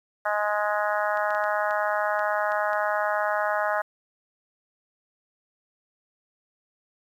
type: harmonic tone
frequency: 208.9 Hz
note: G#3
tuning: 10 cents sharp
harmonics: 3 / 4 / 5 / 6 / 7 / 8 / 9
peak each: -27 / -29 / -32 / -31 / -31 / -33 / -38 dBFS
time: 0.25-3.82 s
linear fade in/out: 10 ms
type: clicks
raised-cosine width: 0.2 ms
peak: -27 dBFS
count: 8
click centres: 1.173 / 1.306 / 1.349 / 1.44 / 1.709 / 2.193 / 2.52 / 2.732 s
effects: 9-bit